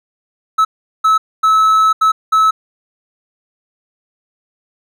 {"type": "tone bursts at uneven times", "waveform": "triangle", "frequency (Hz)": 1299, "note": "E6", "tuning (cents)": -26, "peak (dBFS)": -6, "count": 5, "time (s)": [[0.58, 0.65], [1.04, 1.18], [1.43, 1.93], [2.01, 2.12], [2.32, 2.51]], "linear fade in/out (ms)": 10, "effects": []}